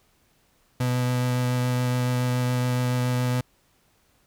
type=tone with vibrato; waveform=35% pulse; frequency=124.7 Hz; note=B2; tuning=17 cents sharp; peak=-20 dBFS; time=0.8-3.41 s; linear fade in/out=5 ms; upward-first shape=sine; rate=7.1 Hz; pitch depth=10 cents each way; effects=pink hiss -64 dBFS RMS until 4.26 s